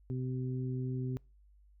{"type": "harmonic tone", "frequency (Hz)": 128.1, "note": "C3", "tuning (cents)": -36, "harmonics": [1, 2, 3], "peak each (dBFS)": [-34, -40, -44], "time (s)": [0.1, 1.17], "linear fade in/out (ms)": 0, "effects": ["noise-tail reverb RT60 0.3 s tail -25 dB re dry", "added 50 Hz sine -59 dBFS peak until 1.8 s"]}